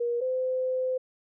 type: tone pair in turn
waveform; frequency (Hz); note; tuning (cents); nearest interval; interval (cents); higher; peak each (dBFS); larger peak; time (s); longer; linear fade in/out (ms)
sine; 476.1 / 513.4; A#4 / C5; +37 / -33; minor second; 130; second; -25; neither; 0-0.21 / 0.21-0.98; second; 10
effects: none